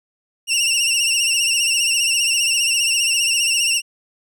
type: tone with vibrato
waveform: 20% pulse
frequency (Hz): 2765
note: F7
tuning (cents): -18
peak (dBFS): -10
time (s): 0.47-3.82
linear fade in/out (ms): 50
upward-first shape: triangle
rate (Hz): 15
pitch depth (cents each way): 85
effects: none